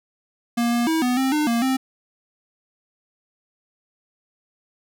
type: tone with pitch steps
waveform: square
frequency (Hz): 236.2 / 237.7 / 322 / 248.2 / 264.5 / 301.8 / 233.6 / 262.7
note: A#3 / A#3 / E4 / B3 / C4 / D4 / A#3 / C4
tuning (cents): +23 / +34 / -41 / +9 / +19 / +47 / +4 / +7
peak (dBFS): -19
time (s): 0.57-1.77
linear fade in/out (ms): 10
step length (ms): 150
effects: none